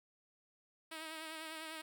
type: tone with vibrato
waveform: 5% pulse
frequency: 317.8 Hz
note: D#4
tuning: 37 cents sharp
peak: -33 dBFS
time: 0.91-1.82 s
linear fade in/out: 10 ms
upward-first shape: triangle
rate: 10 Hz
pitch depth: 46 cents each way
effects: none